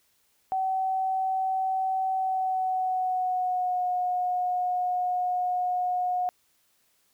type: tone with pitch glide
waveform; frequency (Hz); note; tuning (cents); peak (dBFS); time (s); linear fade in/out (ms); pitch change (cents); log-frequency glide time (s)
sine; 760 to 724.4; F#5 to F#5; +46 to -37; -24; 0.52-6.29; 0; -83; 2.14-3.86
effects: white hiss -68 dBFS RMS until 7.13 s